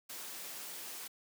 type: noise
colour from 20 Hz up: white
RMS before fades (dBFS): -45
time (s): 0.09-1.08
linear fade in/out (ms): 10
effects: high-pass 200 Hz 12 dB/octave